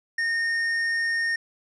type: tone with tanh clipping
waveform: triangle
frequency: 1838 Hz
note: A#6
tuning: 25 cents flat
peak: -24 dBFS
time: 0.18-1.36 s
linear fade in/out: 5 ms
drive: 12 dB
effects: resampled to 22050 Hz